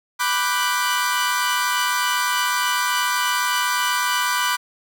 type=chord; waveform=sawtooth; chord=G major seventh; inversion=first; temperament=equal; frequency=987.8 / 1174.7 / 1480 / 1568 Hz; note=B5 / D6 / F#6 / G6; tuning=0 / 0 / 0 / 0 cents; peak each=-19 / -21 / -21 / -25 dBFS; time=0.19-4.57 s; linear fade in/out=20 ms; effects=none